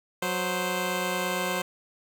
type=tone pair together; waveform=10% pulse; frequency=183.25 / 521 Hz; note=F#3 / C5; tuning=-16 / -7 cents; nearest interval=octave + tritone; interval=1809 cents; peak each=-21 dBFS; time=0.22-1.62 s; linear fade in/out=5 ms; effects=none